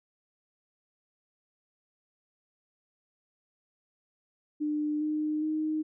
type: tone with pitch steps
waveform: sine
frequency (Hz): 300 / 305.1 / 310.2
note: D4 / D#4 / D#4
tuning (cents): +37 / -34 / -5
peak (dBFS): -27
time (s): 4.6-5.83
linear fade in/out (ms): 20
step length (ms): 410
effects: none